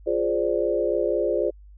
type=chord; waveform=sine; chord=D half-diminished seventh; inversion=first; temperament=equal; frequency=349.2 / 415.3 / 523.3 / 587.3 Hz; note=F4 / Ab4 / C5 / D5; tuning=0 / 0 / 0 / 0 cents; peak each=-26 dBFS; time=0.06-1.51 s; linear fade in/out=20 ms; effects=added 50 Hz sine -44 dBFS peak until 1.77 s